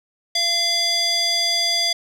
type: tone with band-pass filter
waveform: square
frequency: 685 Hz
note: F5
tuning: 34 cents flat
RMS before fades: -20 dBFS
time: 0.35-1.93 s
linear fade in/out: 5 ms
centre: 4500 Hz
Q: 3.5
effects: none